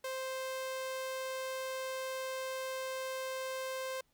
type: tone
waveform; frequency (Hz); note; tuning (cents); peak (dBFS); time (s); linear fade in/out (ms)
sawtooth; 523.3; C5; 0; -33; 0.04-4.01; 5
effects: pink hiss -75 dBFS RMS until 4.13 s